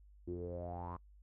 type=tone with low-pass filter sweep; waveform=sawtooth; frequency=87.31 Hz; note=F2; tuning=in tune; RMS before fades=-43 dBFS; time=0.27-0.97 s; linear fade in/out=10 ms; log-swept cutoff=330 to 1100 Hz; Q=9.3; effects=noise-tail reverb RT60 0.1 s tail -24 dB re dry + added 50 Hz sine -58 dBFS peak until 1.22 s